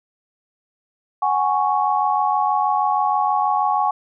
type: chord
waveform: sine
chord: F# suspended second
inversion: none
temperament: equal with one note detuned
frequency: 744.3 / 830.6 / 1108.7 Hz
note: F#5 / G#5 / C#6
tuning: +10 / 0 / 0 cents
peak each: -22 / -19 / -21 dBFS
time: 1.22-3.91 s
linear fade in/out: 5 ms
effects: none